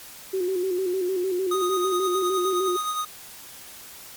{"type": "tone with vibrato", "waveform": "sine", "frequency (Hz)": 369.1, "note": "F#4", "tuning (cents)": -4, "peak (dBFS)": -22, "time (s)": [0.33, 2.77], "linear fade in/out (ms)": 10, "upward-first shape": "square", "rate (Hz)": 6.6, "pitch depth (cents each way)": 54}
{"type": "tone with tremolo", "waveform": "square", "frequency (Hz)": 1244.5, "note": "D#6", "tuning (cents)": 0, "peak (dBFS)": -24, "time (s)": [1.51, 3.05], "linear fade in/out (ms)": 5, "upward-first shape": "sine", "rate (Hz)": 9.6, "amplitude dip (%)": 45}
{"effects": ["white hiss -43 dBFS RMS until 4.16 s", "MP3 96 kbps"]}